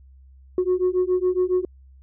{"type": "beating tone pair", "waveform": "sine", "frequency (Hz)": [361.8, 369], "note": ["F#4", "F#4"], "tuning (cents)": [-39, -5], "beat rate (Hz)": 7.2, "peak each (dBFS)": -20, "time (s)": [0.58, 1.65], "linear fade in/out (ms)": 2, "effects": ["tanh soft clip ceiling -14 dBFS", "added 66 Hz sine -46 dBFS peak until 2.02 s"]}